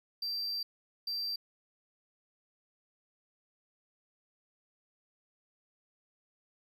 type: tone bursts at uneven times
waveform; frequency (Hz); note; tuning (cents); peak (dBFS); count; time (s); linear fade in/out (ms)
triangle; 4699; D8; 0; -32; 2; 0.22-0.63 / 1.07-1.36; 5
effects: none